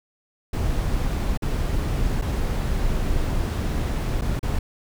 brown noise with dropouts, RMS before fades -23 dBFS, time 0.53-4.59 s, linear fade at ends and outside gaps 5 ms, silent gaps 1.375-1.421 / 2.215-2.22 / 4.212-4.218 / 4.394-4.429 s, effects none

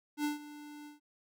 square tone with ADSR envelope, 295.7 Hz, D4, 12 cents sharp, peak -30 dBFS, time 0.17-1 s, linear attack 73 ms, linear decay 140 ms, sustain -17 dB, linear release 140 ms, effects none

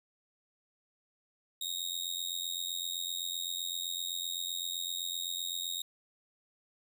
sawtooth tone with amplitude modulation, 3750 Hz, A#7, 10 cents sharp, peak -28 dBFS, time 1.61-5.82 s, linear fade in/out 5 ms, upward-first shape sine, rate 87.8 Hz, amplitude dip 80%, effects none

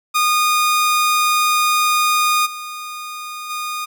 sawtooth tone with level steps, 1227 Hz, D#6, 25 cents flat, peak -10 / -24 / -19 dBFS, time 0.14-3.86 s, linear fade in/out 20 ms, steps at 2.45 / 3.49 s, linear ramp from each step 20 ms, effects none

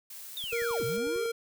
blue noise, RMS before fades -44 dBFS, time 0.1-0.97 s, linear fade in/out 5 ms
triangle linear two-way sweep, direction down then up, 3720 to 106.5 to 441.9 Hz, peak -33 dBFS, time 0.37-1.26 s, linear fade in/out 0 ms, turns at 0.84 s
click train, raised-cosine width 5 ms, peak -40 dBFS, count 9, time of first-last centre 0.44-1.161 s, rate 11.1 Hz
square tone with vibrato, 466.2 Hz, A#4, in tune, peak -30 dBFS, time 0.52-1.32 s, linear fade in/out 10 ms, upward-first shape sine, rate 2.3 Hz, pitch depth 14 cents each way
effects none

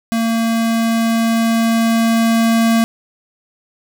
square tone with level ramp, 227.8 Hz, A#3, 40 cents flat, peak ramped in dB -15 to -11 dBFS, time 0.12-2.84 s, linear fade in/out 0 ms, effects none

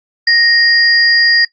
sine tone pair together, 1864.7 / 4839 Hz, A#6 / D#8, 0 / -49 cents, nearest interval octave + perfect fourth, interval 1651 cents, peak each -10 dBFS, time 0.27-1.45 s, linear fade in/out 5 ms, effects noise-tail reverb RT60 0.1 s tail -19 dB re dry + Opus 48 kbps

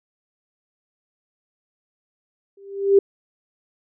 sine tone with exponential growth, 395.8 Hz, G4, 17 cents sharp, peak -7 dBFS, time 2.57-2.99 s, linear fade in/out 5 ms, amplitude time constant 91 ms, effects none

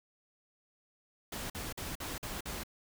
pink noise bursts, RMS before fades -40 dBFS, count 6, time 1.32-2.635 s, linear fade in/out 5 ms, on 180 ms, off 47 ms, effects none

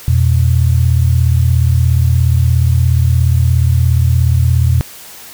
sine tone pair together, 84.71 / 121.7 Hz, E2 / B2, +48 / -25 cents, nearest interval tritone, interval 627 cents, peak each -10 / -11 dBFS, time 0.08-4.81 s, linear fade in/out 0 ms, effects white hiss -34 dBFS RMS until 5.33 s

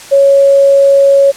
sine tone, 554.4 Hz, C#5, in tune, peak -3 dBFS, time 0.11-1.32 s, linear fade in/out 20 ms, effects white hiss -31 dBFS RMS until 1.36 s + low-pass 9000 Hz 12 dB/octave

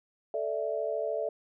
sine chord, A suspended fourth, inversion none, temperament just, 440 / 586.7 / 660 Hz, A4 / D5 / E5, 0 / -2 / +2 cents, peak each -34 / -33 / -33 dBFS, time 0.34-1.29 s, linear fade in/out 2 ms, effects none

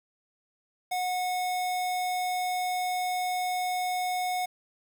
square tone, 730 Hz, F#5, 24 cents flat, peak -28 dBFS, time 0.91-4.46 s, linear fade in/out 10 ms, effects 9-bit

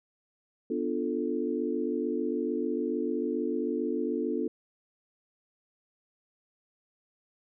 sine chord, B half-diminished seventh, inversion none, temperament equal, 246.9 / 293.7 / 349.2 / 440 Hz, B3 / D4 / F4 / A4, 0 / 0 / 0 / 0 cents, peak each -33 dBFS, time 0.7-4.48 s, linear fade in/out 5 ms, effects none

